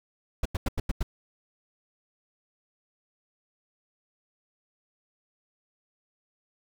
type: noise bursts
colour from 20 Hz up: brown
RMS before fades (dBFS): -25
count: 6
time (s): 0.43-1.03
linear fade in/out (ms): 5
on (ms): 25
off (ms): 90
effects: none